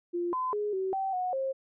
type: tone with pitch steps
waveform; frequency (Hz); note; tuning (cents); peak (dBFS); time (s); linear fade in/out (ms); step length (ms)
sine; 348.4 / 1020 / 416.6 / 380 / 772 / 732 / 534; F4 / C6 / G#4 / F#4 / G5 / F#5 / C5; -4 / -44 / +5 / +46 / -27 / -19 / +35; -28; 0.13-1.53; 20; 200
effects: none